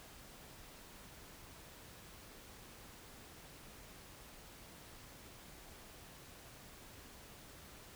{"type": "silence", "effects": ["pink hiss -56 dBFS RMS until 7.95 s"]}